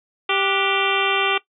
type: harmonic tone with a mistuned harmonic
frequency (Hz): 392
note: G4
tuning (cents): 0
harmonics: 1 / 2 / 3 / 4 / 5 / 6 / 7 / 8 / 9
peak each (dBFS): -25 / -26 / -24 / -28 / -29 / -26 / -24 / -26 / -30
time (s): 0.29-1.38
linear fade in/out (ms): 5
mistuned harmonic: 4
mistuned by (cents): -110
effects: noise-tail reverb RT60 0.1 s tail -18 dB re dry